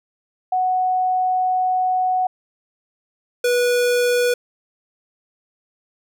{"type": "tone pair in turn", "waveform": ["sine", "square"], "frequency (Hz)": [740, 488.1], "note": ["F#5", "B4"], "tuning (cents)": [0, -20], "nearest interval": "perfect fifth", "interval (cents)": 720, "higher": "first", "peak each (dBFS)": -16, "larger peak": "neither", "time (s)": [[0.52, 2.27], [3.44, 4.34]], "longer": "first", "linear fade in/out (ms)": 5, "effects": []}